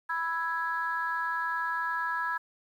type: chord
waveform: sine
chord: E major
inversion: second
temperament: equal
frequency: 987.8 / 1318.5 / 1661.2 Hz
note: B5 / E6 / G#6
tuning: 0 / 0 / 0 cents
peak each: -32 / -34 / -31 dBFS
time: 0.09-2.38 s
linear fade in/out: 10 ms
effects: tanh soft clip ceiling -20 dBFS + 10-bit